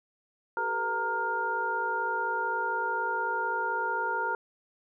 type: tone cluster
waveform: sine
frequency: 384.5 / 440.4 / 491.5 / 924 / 1411 Hz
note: G4 / A4 / B4 / A#5 / F6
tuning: -33 / +2 / -8 / -16 / +17 cents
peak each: -39 / -39 / -39 / -30 / -31 dBFS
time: 0.57-4.35 s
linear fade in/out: 2 ms
effects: none